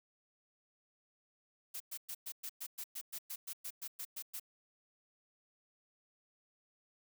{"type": "noise bursts", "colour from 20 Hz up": "blue", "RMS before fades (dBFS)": -43, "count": 16, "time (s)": [1.74, 4.398], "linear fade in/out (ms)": 10, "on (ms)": 63, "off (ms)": 110, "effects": []}